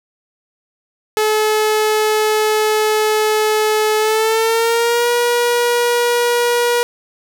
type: tone with pitch glide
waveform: sawtooth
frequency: 430 to 479.9 Hz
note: A4 to B4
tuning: -40 to -50 cents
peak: -9 dBFS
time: 1.17-6.83 s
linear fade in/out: 0 ms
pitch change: +190 cents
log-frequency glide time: 3.98-5.09 s
effects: none